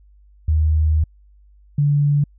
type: tone pair in turn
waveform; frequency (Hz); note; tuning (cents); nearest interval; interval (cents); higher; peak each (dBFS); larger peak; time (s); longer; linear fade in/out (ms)
sine; 77.78 / 144.72; D#2 / D3; 0 / -25; major seventh; 1075; second; -13; neither; 0.48-1.04 / 1.78-2.24; first; 5
effects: added 50 Hz sine -47 dBFS peak until 2.38 s